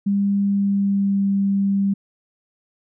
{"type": "tone with pitch glide", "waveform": "sine", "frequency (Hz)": [200, 197.59], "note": ["G3", "G3"], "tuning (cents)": [35, 14], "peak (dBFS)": -16, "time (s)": [0.06, 1.94], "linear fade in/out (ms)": 10, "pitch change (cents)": -21, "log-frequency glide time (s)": [0.43, 1.24], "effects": []}